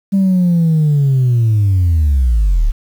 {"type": "linear sweep", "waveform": "sine", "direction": "down", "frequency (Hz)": [198.3, 32.7], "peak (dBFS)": -7, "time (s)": [0.12, 2.72], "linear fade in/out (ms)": 20, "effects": ["tanh soft clip ceiling -7 dBFS", "7-bit"]}